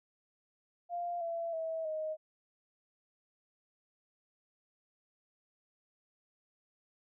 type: tone with pitch steps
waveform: sine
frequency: 697 / 672.1 / 648.1 / 624.9 Hz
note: F5 / E5 / E5 / D#5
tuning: -4 / +33 / -30 / +7 cents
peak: -34 dBFS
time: 0.89-2.17 s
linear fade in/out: 50 ms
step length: 320 ms
effects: none